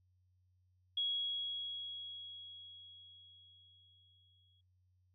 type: tone with exponential decay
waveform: sine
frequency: 3322 Hz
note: G#7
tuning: in tune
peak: -32 dBFS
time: 0.97-4.61 s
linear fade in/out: 5 ms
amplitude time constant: 790 ms
effects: noise-tail reverb RT60 0.1 s tail -20 dB re dry + added 91 Hz sine -70 dBFS peak until 5.14 s